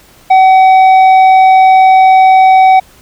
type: tone with tanh clipping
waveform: sine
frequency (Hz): 757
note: F#5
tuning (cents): +39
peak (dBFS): -3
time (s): 0.3-2.8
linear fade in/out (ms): 10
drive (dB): 7
effects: pink hiss -42 dBFS RMS until 3.01 s